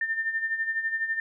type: tone with tremolo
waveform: sine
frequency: 1800 Hz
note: A6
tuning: 39 cents sharp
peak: -23 dBFS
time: 0.01-1.2 s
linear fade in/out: 2 ms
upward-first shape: sine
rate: 12 Hz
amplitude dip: 65%
effects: none